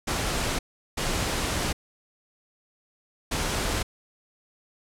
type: noise bursts at uneven times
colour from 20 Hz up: pink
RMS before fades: -27 dBFS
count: 3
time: 0.07-0.59 / 0.97-1.73 / 3.31-3.83 s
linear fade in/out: 10 ms
effects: low-pass 10000 Hz 12 dB/octave